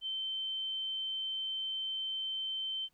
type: tone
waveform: sine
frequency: 3096 Hz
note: G7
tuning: 22 cents flat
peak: -34 dBFS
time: 0.01-2.89 s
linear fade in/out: 50 ms
effects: pink hiss -75 dBFS RMS until 2.93 s